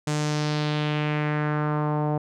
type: tone with low-pass filter sweep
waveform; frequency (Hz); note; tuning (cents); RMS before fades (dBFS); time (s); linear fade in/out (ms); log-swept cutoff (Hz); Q
sawtooth; 150.3; D3; +40; -25; 0.07-2.18; 5; 7900 to 750; 2.1
effects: none